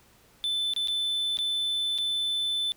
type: tone with dropouts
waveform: triangle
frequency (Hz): 3520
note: A7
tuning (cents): 0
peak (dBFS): -24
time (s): 0.44-2.72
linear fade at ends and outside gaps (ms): 0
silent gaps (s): 0.736-0.763 / 0.874-0.883 / 1.371-1.388 / 1.979-1.985
effects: pink hiss -59 dBFS RMS until 2.76 s